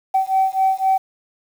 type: beating tone pair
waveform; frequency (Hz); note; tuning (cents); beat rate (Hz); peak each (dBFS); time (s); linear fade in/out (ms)
sine; 764 / 767.9; G5 / G5; -45 / -36; 3.9; -17; 0.14-0.98; 10
effects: tanh soft clip ceiling -9 dBFS + 7-bit